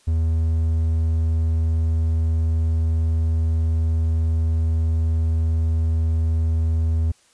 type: tone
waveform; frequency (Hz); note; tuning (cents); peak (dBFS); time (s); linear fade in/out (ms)
triangle; 80.8; E2; -34; -15; 0.07-7.12; 10
effects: white hiss -57 dBFS RMS until 7.33 s + resampled to 22050 Hz